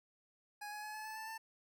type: tone with pitch steps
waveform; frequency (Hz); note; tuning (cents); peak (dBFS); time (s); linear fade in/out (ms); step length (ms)
25% pulse; 830.6 / 840.3 / 850 / 859.9 / 869.9 / 880 / 890.2; G#5 / G#5 / G#5 / A5 / A5 / A5 / A5; 0 / +20 / +40 / -40 / -20 / 0 / +20; -40; 0.61-1.38; 10; 110
effects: none